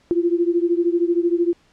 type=beating tone pair; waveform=sine; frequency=340 / 353 Hz; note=F4 / F4; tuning=-46 / +19 cents; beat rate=13 Hz; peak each=-18 / -20 dBFS; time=0.11-1.53 s; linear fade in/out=0 ms; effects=pink hiss -58 dBFS RMS until 1.72 s + low-pass 6000 Hz 12 dB/octave